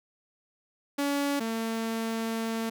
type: tone pair in turn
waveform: sawtooth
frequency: 283.5 / 225.7 Hz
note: C#4 / A3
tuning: +39 / +44 cents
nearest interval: major third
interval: 395 cents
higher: first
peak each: -22 / -25 dBFS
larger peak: first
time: 0.98-1.4 / 1.4-2.7 s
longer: second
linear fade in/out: 10 ms
effects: none